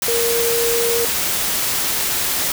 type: tone in noise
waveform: sine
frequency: 467.2 Hz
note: A#4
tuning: 4 cents sharp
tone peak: -18 dBFS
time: 0.08-1.05 s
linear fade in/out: 2 ms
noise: white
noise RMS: -20 dBFS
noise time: 0.02-2.52 s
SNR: -1 dB
effects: none